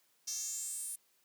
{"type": "tone with high-pass filter sweep", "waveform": "square", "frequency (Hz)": 244.2, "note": "B3", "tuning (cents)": -19, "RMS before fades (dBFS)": -40, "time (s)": [0.27, 0.96], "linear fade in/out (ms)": 10, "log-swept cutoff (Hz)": [5800, 9800], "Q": 6.2, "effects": ["white hiss -72 dBFS RMS until 1.24 s", "high-pass 150 Hz 12 dB/octave"]}